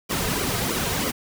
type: noise with flanger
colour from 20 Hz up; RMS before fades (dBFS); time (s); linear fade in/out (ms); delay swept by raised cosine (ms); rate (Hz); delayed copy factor
pink; -25; 0.09-1.12; 20; 1.1 to 3.6; 3.1; -0.7
effects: none